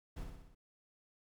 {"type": "noise with echo", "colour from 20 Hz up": "brown", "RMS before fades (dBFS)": -43, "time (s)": [0.16, 0.24], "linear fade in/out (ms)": 10, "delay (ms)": 62, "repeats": 5, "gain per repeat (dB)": -4, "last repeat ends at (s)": 0.55, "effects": []}